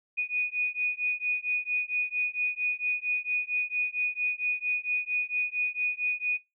sine beating tone pair, 2471 / 2475.4 Hz, D#7 / D#7, -13 / -9 cents, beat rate 4.4 Hz, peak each -29 / -30 dBFS, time 0.17-6.38 s, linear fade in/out 20 ms, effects noise-tail reverb RT60 0.2 s tail -22 dB re dry

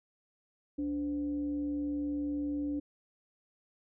sine tone with frequency modulation, 290 Hz, D4, 22 cents flat, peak -31 dBFS, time 0.78-2.8 s, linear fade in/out 10 ms, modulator 224 Hz, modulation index 0.32, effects none

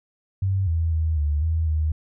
sine tone with pitch steps, 96.1 / 82.1 / 79.8 / 73.9 / 80.8 / 77.7 Hz, G2 / E2 / D#2 / D2 / E2 / D#2, -34 / -6 / +44 / +11 / -34 / -2 cents, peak -19 dBFS, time 0.42-1.92 s, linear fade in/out 5 ms, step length 250 ms, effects none

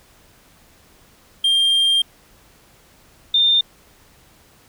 triangle / sine tone pair in turn, 3194 / 3612 Hz, G7 / A7, +32 / +45 cents, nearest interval major second, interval 213 cents, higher second, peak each -12 dBFS, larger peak neither, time 1.44-2.02 / 3.34-3.61 s, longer first, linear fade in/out 5 ms, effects pink hiss -52 dBFS RMS until 4.68 s

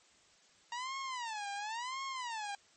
sawtooth tone with vibrato, 932.3 Hz, A#5, in tune, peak -34 dBFS, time 0.72-2.55 s, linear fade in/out 2 ms, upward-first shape sine, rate 0.95 Hz, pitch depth 260 cents each way, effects white hiss -65 dBFS RMS until 2.76 s + MP3 32 kbps

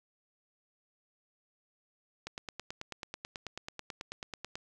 click train, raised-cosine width 0.2 ms, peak -22 dBFS, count 22, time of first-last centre 2.27-4.555 s, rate 9.19 Hz, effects none

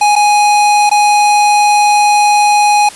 square tone with dropouts, 830.6 Hz, G#5, in tune, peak -7 dBFS, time 0.01-2.89 s, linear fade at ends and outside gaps 5 ms, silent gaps 0.155-0.161 / 0.895-0.913 s, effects white hiss -32 dBFS RMS until 2.95 s + resampled to 24000 Hz

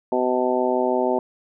harmonic tone, 126.2 Hz, B2, 38 cents sharp, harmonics 2 / 3 / 4 / 5 / 6 / 7, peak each -26 / -23 / -26 / -24 / -30 / -26 dBFS, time 0.12-1.19 s, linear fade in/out 2 ms, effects none

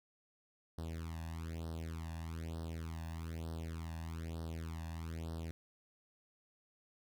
sawtooth tone with flanger, 81.8 Hz, E2, 13 cents flat, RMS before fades -43 dBFS, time 0.78-5.51 s, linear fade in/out 0 ms, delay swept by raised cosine 0.21 to 1.15 ms, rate 1.1 Hz, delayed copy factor +0.95, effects none

